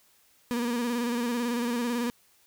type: tone with vibrato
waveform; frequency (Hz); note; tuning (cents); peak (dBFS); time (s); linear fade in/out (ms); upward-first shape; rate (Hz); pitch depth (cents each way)
35% pulse; 239.1; A#3; +44; -25; 0.51-2.1; 0; square; 18; 39
effects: white hiss -63 dBFS RMS until 2.46 s